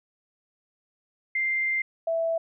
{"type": "tone pair in turn", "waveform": "sine", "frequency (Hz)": [2094, 659.6], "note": ["C7", "E5"], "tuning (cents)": [1, 1], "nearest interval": "octave + minor sixth", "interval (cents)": 2000, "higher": "first", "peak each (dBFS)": -23, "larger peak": "neither", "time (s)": [[1.35, 1.82], [2.07, 2.38]], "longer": "first", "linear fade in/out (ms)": 5, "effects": []}